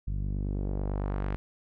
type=tone with low-pass filter sweep; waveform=sawtooth; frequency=49 Hz; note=G1; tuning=in tune; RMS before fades=-31 dBFS; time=0.07-1.36 s; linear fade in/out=0 ms; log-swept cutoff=130 to 2100 Hz; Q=0.99; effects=none